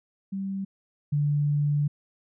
sine tone pair in turn, 194.4 / 146.18 Hz, G3 / D3, -14 / -8 cents, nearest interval perfect fourth, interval 494 cents, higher first, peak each -28 / -21 dBFS, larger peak second, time 0.32-0.65 / 1.12-1.88 s, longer second, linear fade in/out 10 ms, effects none

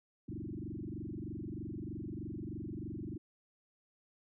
sine tone with frequency modulation, 210 Hz, G#3, 19 cents sharp, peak -39 dBFS, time 0.28-3.18 s, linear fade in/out 10 ms, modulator 23.2 Hz, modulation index 5.8, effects none

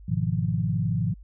sine chord, F half-diminished seventh, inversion first, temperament equal, 103.83 / 123.47 / 155.56 / 174.61 Hz, Ab2 / Cb3 / Eb3 / F3, 0 / 0 / 0 / 0 cents, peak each -28 dBFS, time 0.08-1.14 s, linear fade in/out 10 ms, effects added 50 Hz sine -43 dBFS peak until 1.23 s

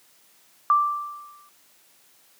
sine tone with exponential decay, 1174.7 Hz, D6, in tune, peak -13 dBFS, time 0.7-1.49 s, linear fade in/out 1 ms, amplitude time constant 170 ms, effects white hiss -58 dBFS RMS until 2.39 s + high-pass 150 Hz 12 dB/octave

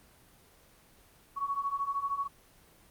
sine beating tone pair, 1108.7 / 1121.7 Hz, C#6 / C#6, 0 / +20 cents, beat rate 13 Hz, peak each -35 / -32 dBFS, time 1.36-2.28 s, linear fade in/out 20 ms, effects pink hiss -60 dBFS RMS until 2.9 s + Opus 24 kbps

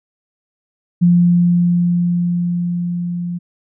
sine tone with level ramp, 174.61 Hz, F3, in tune, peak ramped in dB -7 to -20 dBFS, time 1.01-3.39 s, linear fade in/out 20 ms, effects none

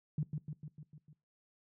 sine tone with echo, 150 Hz, D3, 37 cents sharp, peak -30 dBFS, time 0.18-0.23 s, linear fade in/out 2 ms, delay 150 ms, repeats 6, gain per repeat -4 dB, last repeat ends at 1.13 s, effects noise-tail reverb RT60 0.3 s tail -21 dB re dry + high-pass 60 Hz 12 dB/octave

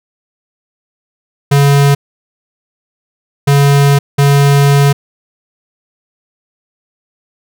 square tone bursts at uneven times, 141.3 Hz, C#3, 34 cents sharp, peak -6 dBFS, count 3, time 1.51-1.95 / 3.47-3.99 / 4.18-4.93 s, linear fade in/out 10 ms, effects none

